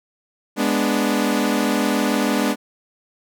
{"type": "chord", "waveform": "sawtooth", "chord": "G# diminished", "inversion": "none", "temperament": "equal", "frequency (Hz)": [207.7, 246.9, 293.7], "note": ["G#3", "B3", "D4"], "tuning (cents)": [0, 0, 0], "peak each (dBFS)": -18, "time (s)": [0.56, 2.56], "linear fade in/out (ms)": 50, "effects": []}